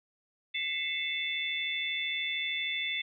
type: tone cluster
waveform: sine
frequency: 2027 / 2180 / 2652 / 3508 Hz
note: B6 / C#7 / E7 / A7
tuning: +45 / -29 / +10 / -6 cents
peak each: -38 / -35 / -39 / -34 dBFS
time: 0.54-3.02 s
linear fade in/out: 10 ms
effects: none